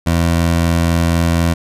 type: tone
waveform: 20% pulse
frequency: 84.1 Hz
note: E2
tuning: 35 cents sharp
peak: -7 dBFS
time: 0.06-1.54 s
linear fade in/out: 10 ms
effects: resampled to 32000 Hz